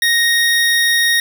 25% pulse tone, 1866 Hz, A#6, 1 cent sharp, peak -8 dBFS, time 0.02-1.2 s, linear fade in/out 2 ms, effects none

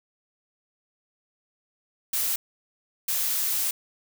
blue noise bursts at uneven times, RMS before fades -26 dBFS, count 2, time 2.13-2.36 / 3.08-3.71 s, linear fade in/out 5 ms, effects none

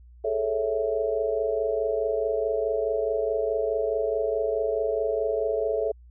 sine chord, A major seventh, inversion third, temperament equal, 415.3 / 440 / 554.4 / 659.3 Hz, G#4 / A4 / C#5 / E5, 0 / 0 / 0 / 0 cents, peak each -32 / -26 / -30 / -29 dBFS, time 0.24-5.92 s, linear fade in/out 10 ms, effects added 60 Hz sine -47 dBFS peak until 6.1 s

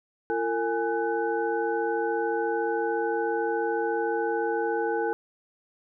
sine tone cluster, 340.5 / 454.3 / 828 / 1501 Hz, F4 / A#4 / G#5 / F#6, -44 / -45 / -5 / +24 cents, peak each -31 / -27 / -30 / -34 dBFS, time 0.3-5.13 s, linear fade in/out 0 ms, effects none

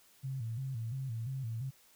sine tone with vibrato, 123.1 Hz, B2, 5 cents flat, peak -35 dBFS, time 0.23-1.71 s, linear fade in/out 20 ms, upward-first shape square, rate 2.9 Hz, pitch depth 140 cents each way, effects white hiss -64 dBFS RMS until 1.95 s

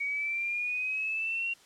sine exponential sweep, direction up, 2242 to 2762 Hz, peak -29 dBFS, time 0-1.54 s, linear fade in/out 10 ms, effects white hiss -58 dBFS RMS until 1.65 s + low-pass 8000 Hz 12 dB/octave

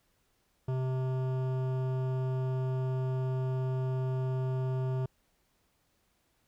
sine tone with hard clipping, 129.8 Hz, C3, 13 cents flat, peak -31 dBFS, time 0.68-5.06 s, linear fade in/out 5 ms, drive 14 dB, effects pink hiss -73 dBFS RMS until 6.47 s

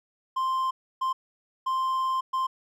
triangle tone bursts at uneven times, 1047 Hz, C6, 1 cent sharp, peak -22 dBFS, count 4, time 0.36-0.71 / 1.01-1.13 / 1.66-2.21 / 2.33-2.47 s, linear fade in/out 10 ms, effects none

